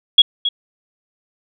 sine tone with echo, 3331 Hz, G#7, 4 cents sharp, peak -3 dBFS, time 0.18-0.22 s, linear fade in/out 5 ms, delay 270 ms, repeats 1, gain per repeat -12 dB, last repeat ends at 0.49 s, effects none

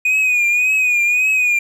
triangle tone with vibrato, 2475 Hz, D#7, 10 cents flat, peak -11 dBFS, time 0.05-1.59 s, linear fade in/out 5 ms, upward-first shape triangle, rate 1.8 Hz, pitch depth 70 cents each way, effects none

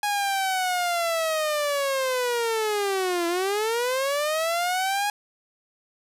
sawtooth linear two-way sweep, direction down then up, 830.6 to 336.7 to 830.6 Hz, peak -19 dBFS, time 0.03-5.1 s, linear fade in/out 2 ms, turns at 3.27 s, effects resampled to 32000 Hz + 8-bit

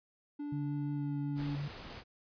triangle tone with pitch glide, 291.2 to 286.7 Hz, D4 to D4, -15 to -42 cents, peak -35 dBFS, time 0.39-1.56 s, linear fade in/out 10 ms, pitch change -27 cents, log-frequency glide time 0.93-1.12 s
sine tone with vibrato, 143.9 Hz, D3, 35 cents flat, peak -35 dBFS, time 0.52-1.68 s, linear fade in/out 5 ms, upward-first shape sine, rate 5.5 Hz, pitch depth 14 cents each way
pink noise, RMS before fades -47 dBFS, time 1.35-2.04 s, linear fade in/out 50 ms
effects resampled to 11025 Hz

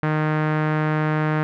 sawtooth tone with low-pass filter, 154.1 Hz, D#3, 16 cents flat, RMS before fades -21 dBFS, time 0.03-1.43 s, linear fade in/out 0 ms, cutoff 1700 Hz, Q 1.9, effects none

